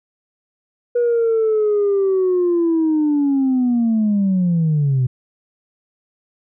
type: linear sweep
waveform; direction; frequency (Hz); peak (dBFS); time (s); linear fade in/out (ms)
sine; down; 484.8 to 123.6; -12; 0.95-5.07; 10
effects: tanh soft clip ceiling -11 dBFS